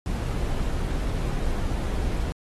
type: noise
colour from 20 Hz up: brown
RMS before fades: -26 dBFS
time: 0.06-2.32 s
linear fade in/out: 0 ms
effects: AAC 32 kbps